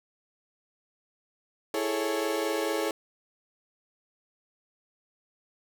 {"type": "chord", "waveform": "35% pulse", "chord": "A major seventh", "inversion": "second", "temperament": "equal", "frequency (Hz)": [329.6, 415.3, 440, 554.4], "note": ["E4", "G#4", "A4", "C#5"], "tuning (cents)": [0, 0, 0, 0], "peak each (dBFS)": -31, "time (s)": [1.74, 2.91], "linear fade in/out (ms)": 2, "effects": []}